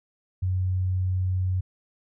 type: tone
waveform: sine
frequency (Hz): 92.5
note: F#2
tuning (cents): 0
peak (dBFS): -22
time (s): 0.42-1.61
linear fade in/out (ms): 10
effects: none